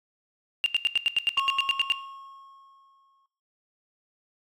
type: tone bursts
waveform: sine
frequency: 2794 Hz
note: F7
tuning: in tune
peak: -17 dBFS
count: 13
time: 0.64-1.921 s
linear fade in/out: 0 ms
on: 21 ms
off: 84 ms
type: tone with exponential decay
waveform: triangle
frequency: 1089 Hz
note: C#6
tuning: 31 cents flat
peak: -24 dBFS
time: 1.37-3.26 s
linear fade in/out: 2 ms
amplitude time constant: 410 ms
effects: noise-tail reverb RT60 0.6 s tail -17 dB re dry + tanh soft clip ceiling -14 dBFS